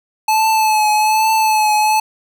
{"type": "tone with vibrato", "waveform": "square", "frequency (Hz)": 865, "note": "A5", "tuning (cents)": -30, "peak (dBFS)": -12, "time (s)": [0.28, 2], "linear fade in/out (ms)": 5, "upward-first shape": "triangle", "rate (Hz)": 1.2, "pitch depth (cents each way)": 38, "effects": []}